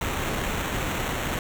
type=noise with sample-and-hold; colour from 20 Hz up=pink; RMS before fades=-28 dBFS; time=0.01-1.39 s; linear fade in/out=2 ms; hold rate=4900 Hz; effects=none